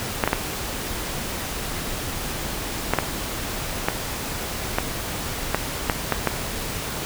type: clicks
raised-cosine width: 0.5 ms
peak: -3 dBFS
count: 11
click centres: 0.238 / 0.276 / 0.331 / 2.936 / 2.987 / 3.885 / 4.785 / 5.546 / 5.898 / 6.123 / 6.273 s
effects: pink hiss -29 dBFS RMS until 7.05 s